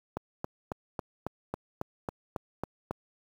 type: click train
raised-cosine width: 1 ms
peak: -18 dBFS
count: 11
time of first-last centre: 0.17-2.91 s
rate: 3.65 Hz
effects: high-pass 60 Hz 12 dB/octave + 8-bit